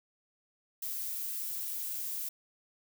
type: noise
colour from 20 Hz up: violet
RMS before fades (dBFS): -37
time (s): 0.82-2.29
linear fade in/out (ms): 5
effects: none